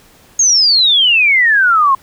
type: exponential sweep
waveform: sine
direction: down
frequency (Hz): 6645 to 1044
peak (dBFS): -7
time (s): 0.39-1.95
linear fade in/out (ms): 5
effects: pink hiss -46 dBFS RMS until 2.02 s